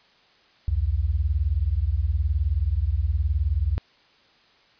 sine beating tone pair, 64 / 83 Hz, C2 / E2, -38 / +12 cents, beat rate 19 Hz, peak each -23 dBFS, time 0.68-3.78 s, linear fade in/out 0 ms, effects white hiss -58 dBFS RMS until 4.79 s + resampled to 11025 Hz

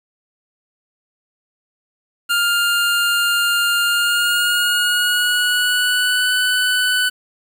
25% pulse tone with pitch glide, 1404 to 1496.1 Hz, F6 to F#6, +9 to +19 cents, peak -11 dBFS, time 2.29-7.1 s, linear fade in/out 20 ms, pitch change +110 cents, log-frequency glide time 3.83-6.33 s, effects 7-bit

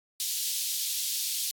pink high-pass noise, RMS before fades -31 dBFS, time 0.2-1.51 s, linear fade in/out 0 ms, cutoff 3600 Hz, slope 24 dB/octave, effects AAC 64 kbps

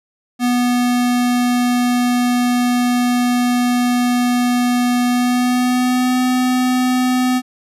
square tone with pitch glide, 245.2 to 252.7 Hz, B3 to B3, -12 to +40 cents, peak -14 dBFS, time 0.39-7.42 s, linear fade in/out 50 ms, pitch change +52 cents, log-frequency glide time 5.07-6.2 s, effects resampled to 32000 Hz

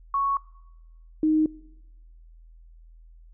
sine tone pair in turn, 1108.7 / 311.1 Hz, C#6 / D#4, 0 / 0 cents, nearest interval octave + minor seventh, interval 2200 cents, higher first, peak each -21 / -18 dBFS, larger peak second, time 0.14-0.37 / 1.23-1.46 s, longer neither, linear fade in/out 2 ms, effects noise-tail reverb RT60 1.0 s tail -23 dB re dry + added 41 Hz sine -47 dBFS peak until 3.33 s

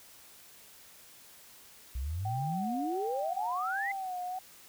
sine exponential sweep, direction up, 59.3 to 2093 Hz, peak -32 dBFS, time 1.95-3.92 s, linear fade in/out 5 ms
sine tone with vibrato, 756 Hz, F#5, 37 cents sharp, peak -34 dBFS, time 2.25-4.39 s, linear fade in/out 5 ms, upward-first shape sine, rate 1.4 Hz, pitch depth 85 cents each way
effects white hiss -55 dBFS RMS until 4.68 s

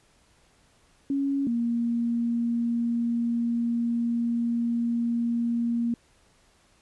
sine tone pair in turn, 277.2 / 234.8 Hz, C#4 / A#3, 0 / +13 cents, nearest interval minor third, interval 287 cents, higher first, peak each -23 / -23 dBFS, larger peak neither, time 1.1-1.47 / 1.47-5.94 s, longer second, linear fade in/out 2 ms, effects pink hiss -62 dBFS RMS until 6.81 s + resampled to 24000 Hz

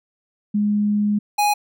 sine / square tone pair in turn, 207.7 / 829.2 Hz, G#3 / G#5, 0 / -3 cents, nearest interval 2 octaves, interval 2397 cents, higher second, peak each -16 dBFS, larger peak neither, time 0.54-1.19 / 1.38-1.54 s, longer first, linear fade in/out 10 ms, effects none

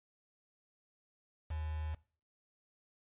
sine tone with quantisation, 77.78 Hz, D#2, in tune, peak -36 dBFS, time 1.5-1.95 s, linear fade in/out 10 ms, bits 8, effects noise-tail reverb RT60 0.4 s tail -21 dB re dry + resampled to 8000 Hz

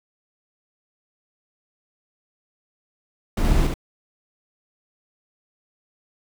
brown noise with echo, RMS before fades -20 dBFS, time 3.37-3.67 s, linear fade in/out 5 ms, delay 71 ms, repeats 1, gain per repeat -3 dB, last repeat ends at 3.741 s, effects none

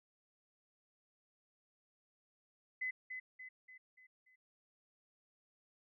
sine tone with echo, 2024 Hz, B6, 42 cents sharp, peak -36 dBFS, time 2.81-2.91 s, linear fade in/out 10 ms, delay 290 ms, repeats 5, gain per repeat -6 dB, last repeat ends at 4.36 s, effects none

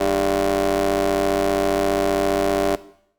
25% pulse ring-modulated tone, 95 Hz, F#2, 46 cents sharp, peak -11 dBFS, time 0-2.76 s, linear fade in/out 10 ms, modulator 494 Hz, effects noise-tail reverb RT60 0.7 s tail -17 dB re dry

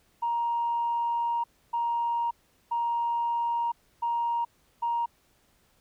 sine tone bursts at uneven times, 939 Hz, A#5, 12 cents sharp, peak -24 dBFS, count 5, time 0.22-1.44 / 1.73-2.31 / 2.71-3.72 / 4.02-4.45 / 4.82-5.06 s, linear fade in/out 10 ms, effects tanh soft clip ceiling -20 dBFS + pink hiss -66 dBFS RMS until 5.8 s

